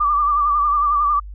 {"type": "tone with vibrato", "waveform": "sine", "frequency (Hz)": 1174.7, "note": "D6", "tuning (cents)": 0, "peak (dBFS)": -14, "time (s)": [0, 1.2], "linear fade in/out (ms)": 10, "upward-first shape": "sine", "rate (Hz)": 11, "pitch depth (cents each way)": 53, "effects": ["added 50 Hz sine -31 dBFS peak until 1.34 s"]}